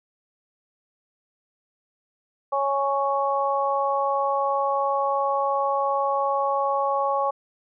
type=harmonic tone; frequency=277.2 Hz; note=C#4; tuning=in tune; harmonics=2 / 3 / 4; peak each=-25 / -25 / -25 dBFS; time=2.52-7.31 s; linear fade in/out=10 ms; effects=none